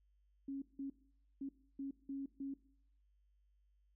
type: tone bursts at uneven times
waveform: sine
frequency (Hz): 274.5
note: C#4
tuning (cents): -17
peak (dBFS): -40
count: 6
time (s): 0.48-0.62 / 0.79-0.9 / 1.41-1.49 / 1.79-1.91 / 2.09-2.26 / 2.4-2.54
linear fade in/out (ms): 5
effects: noise-tail reverb RT60 0.6 s tail -18 dB re dry + added 50 Hz sine -70 dBFS peak until 3.95 s